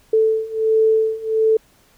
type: beating tone pair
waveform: sine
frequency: 440 / 441.4 Hz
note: A4 / A4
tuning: 0 / +5 cents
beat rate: 1.4 Hz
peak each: -18 / -16 dBFS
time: 0.13-1.57 s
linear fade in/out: 5 ms
effects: pink hiss -55 dBFS RMS until 1.97 s